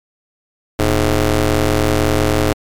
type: ring-modulated tone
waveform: 15% pulse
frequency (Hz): 110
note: A2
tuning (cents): 0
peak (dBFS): -3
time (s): 0.79-2.53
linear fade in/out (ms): 5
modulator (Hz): 198
effects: MP3 96 kbps